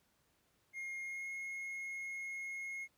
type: tone with pitch glide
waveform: triangle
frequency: 2137 to 2159 Hz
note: C7 to C#7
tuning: +36 to -46 cents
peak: -39 dBFS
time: 0.73-2.88 s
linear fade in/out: 50 ms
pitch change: +18 cents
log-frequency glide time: 1.02-1.29 s
effects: pink hiss -75 dBFS RMS until 2.97 s + high-pass 60 Hz 12 dB/octave